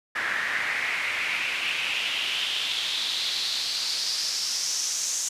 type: noise with band-pass filter sweep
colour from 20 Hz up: pink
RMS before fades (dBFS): -28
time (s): 0.15-5.29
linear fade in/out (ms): 10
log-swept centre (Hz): 1700 to 6600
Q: 4.2
effects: resampled to 32000 Hz